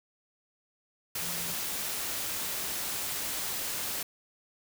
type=tone in noise; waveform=sine; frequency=170 Hz; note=F3; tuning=46 cents flat; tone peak=-45 dBFS; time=1.22-1.54 s; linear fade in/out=5 ms; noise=white; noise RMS=-34 dBFS; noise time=1.15-4.03 s; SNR=-14 dB; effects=none